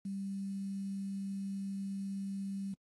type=tone with quantisation; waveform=sine; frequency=196 Hz; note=G3; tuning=in tune; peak=-36 dBFS; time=0.05-2.74 s; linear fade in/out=5 ms; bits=10; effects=AAC 32 kbps